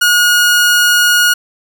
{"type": "tone", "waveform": "sawtooth", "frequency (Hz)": 1442, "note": "F#6", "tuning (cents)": -45, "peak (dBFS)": -4, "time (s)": [0.01, 1.34], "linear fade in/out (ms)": 10, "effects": []}